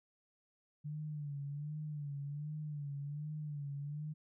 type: tone with vibrato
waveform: sine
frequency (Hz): 146.9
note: D3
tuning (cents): +1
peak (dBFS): -39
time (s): 0.84-4.14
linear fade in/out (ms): 20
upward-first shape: sine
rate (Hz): 1.3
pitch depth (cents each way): 70
effects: none